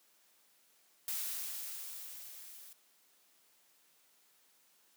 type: noise with level ramp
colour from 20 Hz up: blue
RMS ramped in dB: -37 to -54 dBFS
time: 1.08-2.73 s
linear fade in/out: 2 ms
effects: white hiss -69 dBFS RMS until 4.96 s + high-pass 200 Hz 12 dB/octave